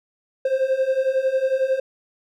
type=beating tone pair; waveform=triangle; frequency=520 / 531 Hz; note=C5 / C5; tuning=-11 / +25 cents; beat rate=11 Hz; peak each=-21 / -18 dBFS; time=0.45-1.8 s; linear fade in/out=5 ms; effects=none